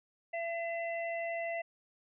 harmonic tone, 674 Hz, E5, 38 cents sharp, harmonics 1 / 3 / 4, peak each -35 / -40 / -46 dBFS, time 0.33-1.62 s, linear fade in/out 10 ms, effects none

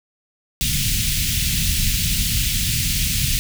pink band-stop noise, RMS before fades -20 dBFS, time 0.61-3.39 s, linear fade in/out 0 ms, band 180 to 2500 Hz, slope 24 dB/octave, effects none

